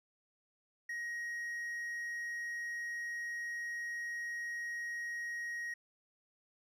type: tone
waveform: triangle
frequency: 1886 Hz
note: A#6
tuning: 20 cents sharp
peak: -36 dBFS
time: 0.89-5.74 s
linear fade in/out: 5 ms
effects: none